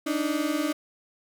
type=tone pair together; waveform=35% pulse; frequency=290.8 / 311.1 Hz; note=D4 / D#4; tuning=-17 / 0 cents; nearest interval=minor second; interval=117 cents; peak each=-26 dBFS; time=0.06-0.73 s; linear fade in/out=10 ms; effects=none